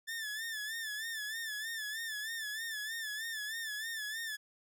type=tone with vibrato; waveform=sawtooth; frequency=1760 Hz; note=A6; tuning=in tune; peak=-34 dBFS; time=0.07-4.37 s; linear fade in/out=20 ms; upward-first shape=sine; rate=3.2 Hz; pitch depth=79 cents each way; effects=none